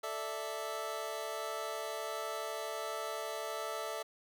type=chord; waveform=25% pulse; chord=A suspended fourth; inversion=none; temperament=equal; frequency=440 / 587.3 / 659.3 Hz; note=A4 / D5 / E5; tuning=0 / 0 / 0 cents; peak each=-39 / -39 / -37 dBFS; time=0.03-4.03 s; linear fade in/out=10 ms; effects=none